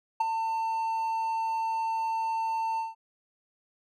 triangle tone with ADSR envelope, 898 Hz, A5, 35 cents sharp, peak -18 dBFS, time 0.2-2.95 s, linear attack 8 ms, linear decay 17 ms, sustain -7 dB, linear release 170 ms, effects none

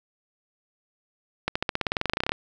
accelerating click train, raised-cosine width 0.3 ms, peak -8 dBFS, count 19, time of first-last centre 1.48-2.32 s, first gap 75 ms, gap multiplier 0.94, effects none

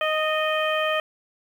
harmonic tone with a mistuned harmonic, 622.3 Hz, D#5, in tune, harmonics 1 / 2 / 3 / 4 / 5, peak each -24 / -27 / -29 / -30 / -31 dBFS, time 0.01-1 s, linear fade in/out 2 ms, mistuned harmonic 3, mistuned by -21 cents, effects 8-bit

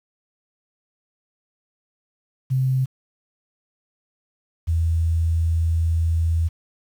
sine tone pair in turn, 130.81 / 82.41 Hz, C3 / E2, 0 / 0 cents, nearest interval minor sixth, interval 800 cents, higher first, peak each -17 dBFS, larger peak neither, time 2.5-2.86 / 4.67-6.49 s, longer second, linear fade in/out 20 ms, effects 8-bit

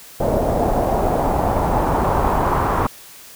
pink noise with low-pass filter sweep, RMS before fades -18 dBFS, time 0.2-2.87 s, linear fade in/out 5 ms, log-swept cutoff 630 to 1100 Hz, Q 2.8, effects white hiss -41 dBFS RMS until 3.35 s

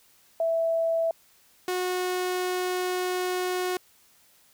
sine / sawtooth tone pair in turn, 659 / 364.5 Hz, E5 / F#4, -1 / -26 cents, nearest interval minor seventh, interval 1025 cents, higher first, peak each -22 dBFS, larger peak neither, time 0.4-1.11 / 1.68-3.77 s, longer second, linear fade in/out 2 ms, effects white hiss -60 dBFS RMS until 4.53 s

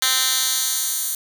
10% pulse tone with high-pass filter sweep, 259.9 Hz, C4, 11 cents flat, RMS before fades -21 dBFS, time 0.02-1.15 s, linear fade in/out 2 ms, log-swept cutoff 2800 to 9300 Hz, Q 0.85, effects none

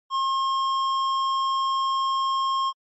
triangle tone with hard clipping, 1072 Hz, C6, 42 cents sharp, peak -23 dBFS, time 0.1-2.73 s, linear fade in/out 50 ms, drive 13 dB, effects MP3 32 kbps

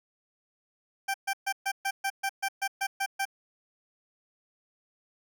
20% pulse tone bursts, 784 Hz, G5, in tune, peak -22 dBFS, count 12, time 1.08-3.254 s, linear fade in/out 10 ms, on 62 ms, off 130 ms, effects none

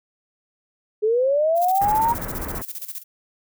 sine linear sweep, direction up, 415.3 to 951 Hz, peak -16 dBFS, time 1.02-2.14 s, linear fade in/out 20 ms
violet noise with tremolo, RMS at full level -31 dBFS, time 1.55-3.04 s, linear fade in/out 50 ms, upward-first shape square, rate 15 Hz, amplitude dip 75%
pink low-pass noise, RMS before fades -31 dBFS, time 1.81-2.62 s, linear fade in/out 2 ms, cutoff 1800 Hz, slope 24 dB/octave
effects none

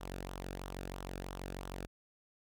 sawtooth tone with flanger, 46.25 Hz, F#1, in tune, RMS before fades -44 dBFS, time 0-1.87 s, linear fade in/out 20 ms, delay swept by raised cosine 0.42 to 0.99 ms, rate 3 Hz, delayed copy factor -0.55, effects none

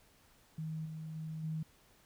sine tone with level steps, 158 Hz, D#3, 27 cents sharp, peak -37 / -41 / -39 / -35 dBFS, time 0.58-1.63 s, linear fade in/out 5 ms, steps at 0.85 / 1.15 / 1.43 s, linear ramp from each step 10 ms, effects pink hiss -66 dBFS RMS until 2.05 s

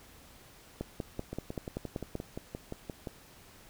two click trains, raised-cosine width 2 ms, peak -21 / -24 dBFS, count 8 / 11, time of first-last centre 0.81-2.154 / 1.33-3.072 s, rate 5.21 / 5.74 Hz, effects pink hiss -56 dBFS RMS until 3.69 s

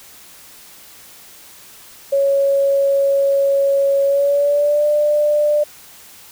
sine tone with pitch glide, 554.4 to 594.2 Hz, C#5 to D5, 0 to +20 cents, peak -12 dBFS, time 2.12-5.64 s, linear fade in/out 10 ms, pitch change +120 cents, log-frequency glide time 4.04-4.85 s, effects white hiss -42 dBFS RMS until 6.31 s

